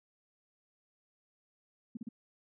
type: tone bursts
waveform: sine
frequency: 229.8 Hz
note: A#3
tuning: 25 cents flat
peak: -37 dBFS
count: 3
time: 1.95-2.089 s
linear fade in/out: 5 ms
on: 21 ms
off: 38 ms
effects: none